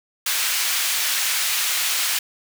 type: high-pass noise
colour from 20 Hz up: pink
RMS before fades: -22 dBFS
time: 0.26-2.19 s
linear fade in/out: 5 ms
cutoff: 2000 Hz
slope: 12 dB/octave
effects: none